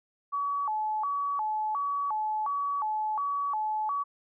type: tone with vibrato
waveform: sine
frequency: 987.8 Hz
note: B5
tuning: in tune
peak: -27 dBFS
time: 0.32-4.04 s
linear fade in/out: 20 ms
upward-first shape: square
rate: 1.4 Hz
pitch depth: 240 cents each way
effects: none